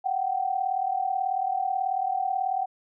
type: tone pair together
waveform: sine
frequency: 733.7 / 772 Hz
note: F#5 / G5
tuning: -15 / -27 cents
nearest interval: minor second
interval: 88 cents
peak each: -28 / -26 dBFS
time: 0.04-2.66 s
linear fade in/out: 20 ms
effects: none